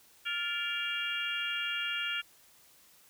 harmonic tone with a mistuned harmonic, 466.2 Hz, A#4, in tune, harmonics 3 / 4 / 5 / 6 / 7, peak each -37 / -41 / -38 / -36 / -39 dBFS, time 0.25-2.22 s, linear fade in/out 20 ms, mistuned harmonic 4, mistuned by -120 cents, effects white hiss -61 dBFS RMS until 3.09 s

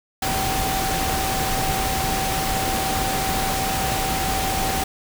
sine tone in noise, 769 Hz, G5, 33 cents flat, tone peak -25 dBFS, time 0.22-4.84 s, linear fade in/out 5 ms, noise pink, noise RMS -24 dBFS, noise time 0.22-4.84 s, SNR -4 dB, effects none

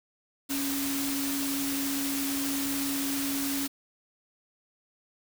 sine tone in noise, 277.2 Hz, C#4, in tune, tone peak -30 dBFS, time 0.49-3.68 s, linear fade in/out 20 ms, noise white, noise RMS -33 dBFS, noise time 0.49-3.68 s, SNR 0 dB, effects none

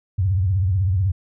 sine tone with vibrato, 94 Hz, F#2, 28 cents sharp, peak -16 dBFS, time 0.18-1.12 s, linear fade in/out 10 ms, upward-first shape triangle, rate 16 Hz, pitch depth 200 cents each way, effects none

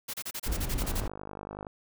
white noise bursts, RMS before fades -36 dBFS, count 11, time 0.08-1.007 s, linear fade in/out 10 ms, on 57 ms, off 30 ms
brown noise, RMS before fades -31 dBFS, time 0.46-1.08 s, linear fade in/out 10 ms
click train, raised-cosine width 1 ms, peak -25 dBFS, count 44, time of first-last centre 0.82-1.668 s, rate 50.7 Hz
effects none

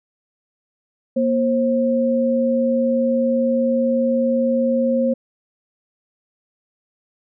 sine tone pair together, 237 / 532 Hz, A#3 / C5, +29 / +29 cents, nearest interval octave + major second, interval 1400 cents, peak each -18 dBFS, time 1.16-5.14 s, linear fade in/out 10 ms, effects none

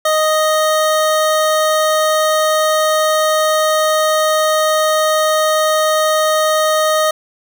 25% pulse tone, 622.3 Hz, D#5, in tune, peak -8 dBFS, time 0.05-7.11 s, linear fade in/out 5 ms, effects none

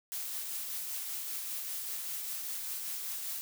blue noise with tremolo, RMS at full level -37 dBFS, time 0.12-3.41 s, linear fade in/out 0 ms, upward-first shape triangle, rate 5.1 Hz, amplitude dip 30%, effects none

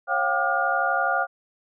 sine tone cluster, 545 / 704 / 776 / 1195 / 1427 Hz, C#5 / F5 / G5 / D6 / F6, -29 / +14 / -18 / +30 / +37 cents, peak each -30 / -26 / -27 / -29 / -24 dBFS, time 0.07-1.27 s, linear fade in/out 50 ms, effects none

